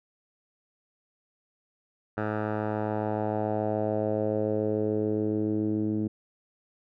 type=tone with low-pass filter sweep; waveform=10% pulse; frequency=107 Hz; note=A2; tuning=48 cents flat; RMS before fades=-28 dBFS; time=2.17-6.08 s; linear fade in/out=10 ms; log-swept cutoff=1300 to 280 Hz; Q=2.7; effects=none